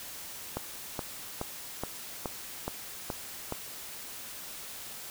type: click train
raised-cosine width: 1 ms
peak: -18 dBFS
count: 8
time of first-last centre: 0.57-3.524 s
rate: 2.37 Hz
effects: white hiss -43 dBFS RMS until 5.1 s